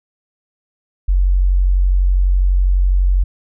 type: tone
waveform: sine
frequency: 46.02 Hz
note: F#1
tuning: 9 cents flat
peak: -10 dBFS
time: 1.08-3.24 s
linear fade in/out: 10 ms
effects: none